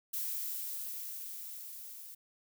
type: noise with level ramp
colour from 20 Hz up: violet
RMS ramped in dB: -36 to -49 dBFS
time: 0.13-2.15 s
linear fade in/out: 10 ms
effects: none